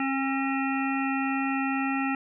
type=harmonic tone; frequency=270.2 Hz; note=C#4; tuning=44 cents flat; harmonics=1 / 3 / 5 / 7 / 9 / 10; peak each=-27 / -32 / -34 / -35 / -37 / -37 dBFS; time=0-2.15 s; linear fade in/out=2 ms; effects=none